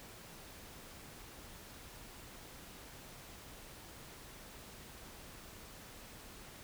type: silence
effects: pink hiss -53 dBFS RMS until 6.63 s